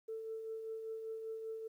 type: tone with tremolo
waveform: sine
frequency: 444.8 Hz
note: A4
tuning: 19 cents sharp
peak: -38 dBFS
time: 0.08-1.68 s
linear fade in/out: 10 ms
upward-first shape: triangle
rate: 5.1 Hz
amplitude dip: 45%
effects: tanh soft clip ceiling -34 dBFS + 12-bit